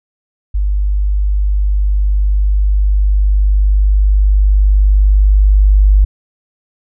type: tone with level ramp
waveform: sine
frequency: 49.96 Hz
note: G1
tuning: 34 cents sharp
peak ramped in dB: -11 to -4 dBFS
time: 0.54-6.05 s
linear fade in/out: 10 ms
effects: none